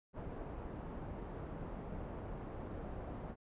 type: low-pass noise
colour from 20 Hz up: pink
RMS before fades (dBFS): -45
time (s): 0.13-3.36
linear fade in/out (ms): 50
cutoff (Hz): 850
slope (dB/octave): 12
effects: resampled to 8000 Hz